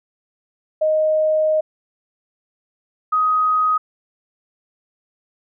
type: tone pair in turn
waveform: sine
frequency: 622.3 / 1255.1 Hz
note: D#5 / D#6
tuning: 0 / +15 cents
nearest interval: octave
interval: 1215 cents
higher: second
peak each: -14 dBFS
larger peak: neither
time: 0.81-1.61 / 3.12-3.78 s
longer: first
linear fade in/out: 10 ms
effects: none